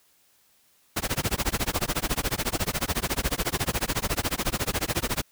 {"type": "noise with tremolo", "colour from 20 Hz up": "pink", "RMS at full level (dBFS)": -24, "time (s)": [0.96, 5.22], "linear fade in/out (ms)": 10, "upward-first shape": "sine", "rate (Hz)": 14, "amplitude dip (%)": 100, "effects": ["white hiss -63 dBFS RMS until 5.31 s"]}